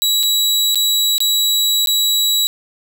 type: tone with dropouts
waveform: sawtooth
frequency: 3900 Hz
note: B7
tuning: 23 cents flat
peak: -10 dBFS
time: 0.02-2.47 s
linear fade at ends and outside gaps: 0 ms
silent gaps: 0.23-0.234 / 0.746-0.756 / 1.181-1.204 / 1.86-1.872 s
effects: none